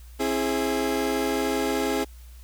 30% pulse chord, C augmented, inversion none, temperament equal with one note detuned, 267 / 329.6 / 415.3 Hz, C4 / E4 / G#4, +35 / 0 / 0 cents, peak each -25 / -27 / -24 dBFS, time 0.19-2.05 s, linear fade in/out 20 ms, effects added 60 Hz sine -42 dBFS peak until 2.43 s + white hiss -56 dBFS RMS until 2.43 s

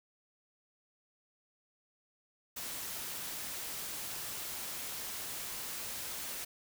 white noise, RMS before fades -41 dBFS, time 2.56-6.45 s, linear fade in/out 10 ms, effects none

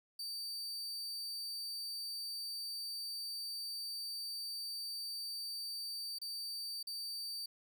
40% pulse tone with dropouts, 4620 Hz, D8, 29 cents flat, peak -39 dBFS, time 0.19-7.46 s, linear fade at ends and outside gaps 5 ms, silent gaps 6.186-6.215 / 6.829-6.87 s, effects none

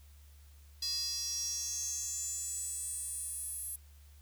square tone with high-pass filter sweep, 374.6 Hz, F#4, 21 cents sharp, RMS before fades -38 dBFS, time 0.82-3.76 s, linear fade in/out 5 ms, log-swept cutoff 4700 to 11000 Hz, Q 8.2, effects added 72 Hz sine -54 dBFS peak until 4.21 s + white hiss -66 dBFS RMS until 4.21 s

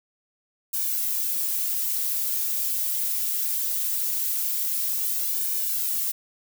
violet noise with flanger, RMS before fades -26 dBFS, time 0.73-6.12 s, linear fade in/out 10 ms, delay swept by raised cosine 1.5 to 6.1 ms, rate 0.21 Hz, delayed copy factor -0.85, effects none

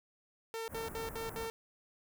sawtooth tone bursts, 452.1 Hz, A4, 47 cents sharp, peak -34 dBFS, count 5, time 0.54-1.5 s, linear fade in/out 0 ms, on 140 ms, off 65 ms
pink band-stop noise, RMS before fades -46 dBFS, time 0.68-1.5 s, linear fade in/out 50 ms, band 1600 to 10000 Hz, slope 24 dB/octave
effects none

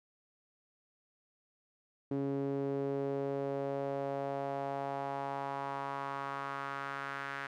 sawtooth tone with band-pass filter sweep, 138.59 Hz, C#3, in tune, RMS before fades -37 dBFS, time 2.11-7.47 s, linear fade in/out 5 ms, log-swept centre 330 to 1600 Hz, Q 2.6, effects none

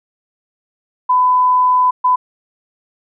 sine tone bursts at uneven times, 1003 Hz, B5, 26 cents sharp, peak -9 dBFS, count 2, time 1.09-1.91 / 2.04-2.16 s, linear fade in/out 10 ms, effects none

